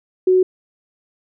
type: tone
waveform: sine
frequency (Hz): 370.5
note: F#4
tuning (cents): +2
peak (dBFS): -10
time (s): 0.27-0.43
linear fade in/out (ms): 5
effects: none